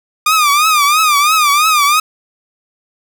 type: tone with vibrato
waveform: sawtooth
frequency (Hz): 1210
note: D#6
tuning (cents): -49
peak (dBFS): -5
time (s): 0.26-2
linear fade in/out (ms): 5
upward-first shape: triangle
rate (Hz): 3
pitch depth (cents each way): 130
effects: none